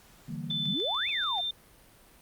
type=chord; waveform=sine; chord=E half-diminished seventh; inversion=third; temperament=equal; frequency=146.83 / 164.81 / 196 / 233.1 Hz; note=D3 / E3 / G3 / Bb3; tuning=0 / 0 / 0 / 0 cents; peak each=-39 / -38 / -42 / -40 dBFS; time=0.28-0.75 s; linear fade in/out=10 ms
type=tone with pitch glide; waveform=sine; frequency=3520 to 3588 Hz; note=A7 to A7; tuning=0 to +33 cents; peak=-29 dBFS; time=0.5-1.51 s; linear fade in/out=5 ms; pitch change=+33 cents; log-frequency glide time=0.95-1.26 s
type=click train; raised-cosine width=0.2 ms; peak=-31 dBFS; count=7; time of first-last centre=0.51-1.383 s; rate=6.87 Hz
type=exponential two-way sweep; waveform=sine; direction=up then down; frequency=152.4 to 2656 to 675 Hz; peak=-31 dBFS; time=0.67-1.41 s; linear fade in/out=10 ms; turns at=1.09 s
effects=pink hiss -57 dBFS RMS until 2.21 s + Opus 48 kbps